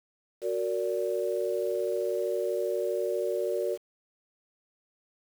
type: chord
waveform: sine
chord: Gb augmented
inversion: none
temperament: just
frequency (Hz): 370 / 462.5 / 578.1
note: Gb4 / Bb4 / D5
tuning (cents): 0 / -14 / -27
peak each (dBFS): -31 / -31 / -31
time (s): 0.41-3.78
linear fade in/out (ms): 50
effects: 8-bit